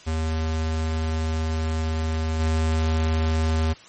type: tone with level steps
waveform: square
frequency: 79.7 Hz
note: D#2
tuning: 42 cents sharp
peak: -23 / -20 dBFS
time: 0.06-3.74 s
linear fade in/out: 20 ms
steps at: 2.39 s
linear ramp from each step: 20 ms
effects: white hiss -47 dBFS RMS until 3.88 s + MP3 32 kbps